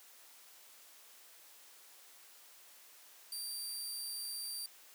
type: tone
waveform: 20% pulse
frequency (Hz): 4691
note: D8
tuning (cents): -3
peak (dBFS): -34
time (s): 3.32-4.66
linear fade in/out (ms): 2
effects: white hiss -59 dBFS RMS until 4.94 s + high-pass 400 Hz 12 dB/octave